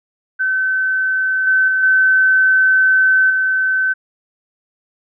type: tone with level steps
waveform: sine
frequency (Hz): 1529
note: G6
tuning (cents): -44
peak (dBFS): -14 / -10 / -13 / -9 / -13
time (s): 0.39-3.94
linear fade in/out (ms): 20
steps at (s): 1.47 / 1.68 / 1.83 / 3.3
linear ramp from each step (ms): 2
effects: none